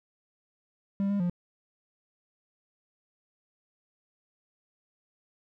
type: tone with pitch steps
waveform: triangle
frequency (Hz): 198 / 201.6 / 176.1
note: G3 / G3 / F3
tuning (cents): +18 / +49 / +15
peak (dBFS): -23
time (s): 1-1.297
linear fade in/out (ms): 0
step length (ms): 99
effects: none